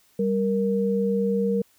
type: tone pair together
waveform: sine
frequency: 196.4 / 467.7 Hz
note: G3 / A#4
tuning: +4 / +6 cents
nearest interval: octave + minor third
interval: 1502 cents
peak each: -23 dBFS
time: 0.19-1.62 s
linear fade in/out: 5 ms
effects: white hiss -61 dBFS RMS until 1.78 s